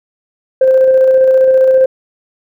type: tone with tremolo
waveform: sine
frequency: 523.3 Hz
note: C5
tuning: in tune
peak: -3 dBFS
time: 0.61-1.86 s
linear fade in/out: 5 ms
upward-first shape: square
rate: 15 Hz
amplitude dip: 25%
effects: tanh soft clip ceiling -1 dBFS